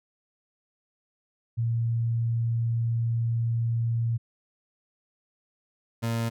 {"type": "tone pair in turn", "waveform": ["sine", "30% pulse"], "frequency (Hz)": [115.9, 115.27], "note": ["A#2", "A#2"], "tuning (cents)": [-10, -19], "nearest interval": "unison", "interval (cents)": 9, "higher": "first", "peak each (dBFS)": [-23, -23], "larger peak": "neither", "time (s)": [[1.57, 4.18], [6.02, 6.3]], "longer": "first", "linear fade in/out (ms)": 20, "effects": []}